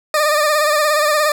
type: tone with vibrato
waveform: 20% pulse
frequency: 603 Hz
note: D5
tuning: 46 cents sharp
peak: -8 dBFS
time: 0.14-1.32 s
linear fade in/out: 2 ms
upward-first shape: sine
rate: 17 Hz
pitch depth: 50 cents each way
effects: none